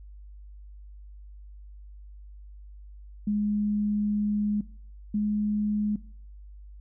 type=tone pair in turn; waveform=sine; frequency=208.1 / 209.4 Hz; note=G#3 / G#3; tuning=+4 / +15 cents; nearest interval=unison; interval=11 cents; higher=second; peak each=-23 dBFS; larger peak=neither; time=3.27-4.61 / 5.14-5.96 s; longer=first; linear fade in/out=5 ms; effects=noise-tail reverb RT60 0.5 s tail -19 dB re dry + added 50 Hz sine -43 dBFS peak until 6.8 s